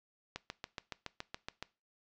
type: click train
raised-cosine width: 0.2 ms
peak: -22 dBFS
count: 10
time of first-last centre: 0.36-1.626 s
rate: 7.11 Hz
effects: noise-tail reverb RT60 0.3 s tail -20 dB re dry + low-pass 6000 Hz 12 dB/octave